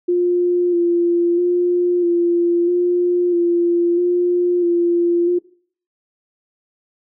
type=tone with vibrato; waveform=sine; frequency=349.2 Hz; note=F4; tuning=in tune; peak=-13 dBFS; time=0.08-5.39 s; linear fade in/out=10 ms; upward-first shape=square; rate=0.77 Hz; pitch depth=21 cents each way; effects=noise-tail reverb RT60 0.5 s tail -20 dB re dry